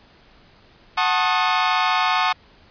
sawtooth chord, D# half-diminished seventh, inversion first, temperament equal with one note detuned, 740 / 880 / 1082.8 / 1244.5 Hz, F#5 / A5 / C#6 / D#6, 0 / 0 / -41 / 0 cents, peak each -19 dBFS, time 0.97-2.33 s, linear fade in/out 10 ms, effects pink hiss -52 dBFS RMS until 2.7 s + resampled to 11025 Hz

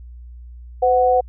sine tone pair together, 508.3 / 740 Hz, B4 / F#5, +50 / 0 cents, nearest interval perfect fifth, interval 650 cents, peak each -15 dBFS, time 0.82-1.21 s, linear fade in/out 10 ms, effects added 60 Hz sine -35 dBFS peak until 1.28 s

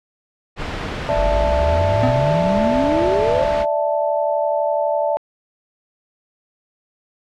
pink noise, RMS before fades -25 dBFS, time 0.56-3.66 s, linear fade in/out 50 ms
sine chord, D suspended second, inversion none, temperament equal, 587.3 / 659.3 / 880 Hz, D5 / E5 / A5, 0 / 0 / 0 cents, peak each -19 / -21 / -23 dBFS, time 1.09-5.17 s, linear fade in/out 0 ms
sine exponential sweep, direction up, 41.86 to 554.4 Hz, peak -18 dBFS, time 1.16-3.45 s, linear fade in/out 10 ms
square tone with exponential decay, 254.9 Hz, C4, 45 cents flat, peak -16 dBFS, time 2.03-2.3 s, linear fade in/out 2 ms, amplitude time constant 58 ms
effects low-pass 3000 Hz 12 dB/octave

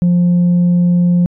sine tone, 175.8 Hz, F3, 12 cents sharp, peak -6 dBFS, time 0.02-1.26 s, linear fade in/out 0 ms, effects tanh soft clip ceiling -7 dBFS

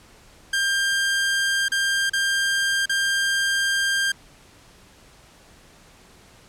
sawtooth tone with dropouts, 1594 Hz, G6, 28 cents sharp, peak -16 dBFS, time 0.53-4.12 s, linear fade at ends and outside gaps 5 ms, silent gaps 1.684-1.718 / 2.097-2.133 / 2.858-2.894 s, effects pink hiss -51 dBFS RMS until 6.48 s + low-pass 10000 Hz 12 dB/octave

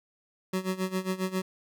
25% pulse tone with tremolo, 187 Hz, F#3, 19 cents sharp, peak -22 dBFS, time 0.53-1.42 s, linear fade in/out 5 ms, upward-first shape sine, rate 7.4 Hz, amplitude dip 85%, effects none

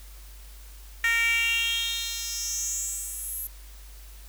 10% pulse tone with high-pass filter sweep, 461.7 Hz, A#4, 17 cents flat, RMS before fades -28 dBFS, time 1.04-3.47 s, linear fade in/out 2 ms, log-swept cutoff 1900 to 12000 Hz, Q 4.9, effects added 50 Hz sine -43 dBFS peak until 4.28 s + white hiss -52 dBFS RMS until 4.28 s

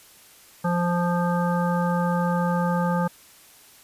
harmonic tone, 174.61 Hz, F3, in tune, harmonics 1 / 3 / 5 / 7 / 9, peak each -22 / -28 / -28 / -31 / -35 dBFS, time 0.64-3.08 s, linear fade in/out 10 ms, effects white hiss -51 dBFS RMS until 3.83 s + resampled to 32000 Hz

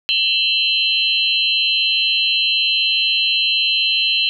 sine tone cluster, 2697 / 2973 / 3181 / 4080 Hz, E7 / F#7 / G7 / C8, +39 / +8 / +25 / -44 cents, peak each -20 dBFS, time 0.09-4.29 s, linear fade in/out 0 ms, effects none

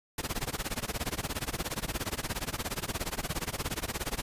pink noise with tremolo, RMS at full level -31 dBFS, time 0.18-4.22 s, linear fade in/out 2 ms, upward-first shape sine, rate 17 Hz, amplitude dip 95%, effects resampled to 32000 Hz

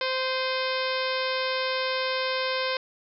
harmonic tone with a mistuned harmonic, 520 Hz, C5, 11 cents flat, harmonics 1 / 2 / 3 / 4 / 5 / 6 / 7 / 8 / 9 / 10, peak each -29 / -32 / -34 / -35 / -36 / -37 / -37 / -38 / -39 / -39 dBFS, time 0.01-2.77 s, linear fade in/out 2 ms, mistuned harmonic 5, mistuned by -50 cents, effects none

